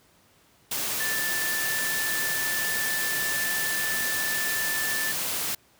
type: tone in noise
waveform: sine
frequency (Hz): 1760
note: A6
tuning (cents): 0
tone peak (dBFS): -28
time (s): 1-5.12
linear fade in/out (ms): 5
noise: white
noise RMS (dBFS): -29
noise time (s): 0.71-5.55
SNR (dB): -2
effects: pink hiss -60 dBFS RMS until 5.79 s + high-pass 80 Hz 12 dB/octave